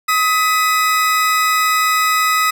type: tone pair together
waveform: 40% pulse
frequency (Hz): 1263.9 / 1993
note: D#6 / B6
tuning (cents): +27 / +15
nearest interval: minor sixth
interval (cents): 788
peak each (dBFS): -13 / -18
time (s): 0.08-2.51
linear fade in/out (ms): 10
effects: none